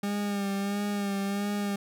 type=tone with vibrato; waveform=40% pulse; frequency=201.2 Hz; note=G3; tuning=45 cents sharp; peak=-27 dBFS; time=0.03-1.76 s; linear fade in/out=5 ms; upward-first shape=sine; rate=1.5 Hz; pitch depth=33 cents each way; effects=none